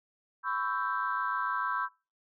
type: chord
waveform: sine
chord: C# half-diminished seventh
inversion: third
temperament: equal with one note detuned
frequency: 1002.1 / 1108.7 / 1318.5 / 1568 Hz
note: B5 / C#6 / E6 / G6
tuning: +25 / 0 / 0 / 0 cents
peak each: -34 dBFS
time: 0.43-1.89 s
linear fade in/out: 50 ms
effects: noise-tail reverb RT60 0.3 s tail -24 dB re dry + tanh soft clip ceiling -19 dBFS